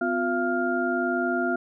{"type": "tone cluster", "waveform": "sine", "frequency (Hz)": [253.7, 354.6, 684, 1404], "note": ["B3", "F4", "F5", "F6"], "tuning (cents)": [47, 26, -36, 9], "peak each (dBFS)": -28, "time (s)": [0.01, 1.56], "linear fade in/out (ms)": 5, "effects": []}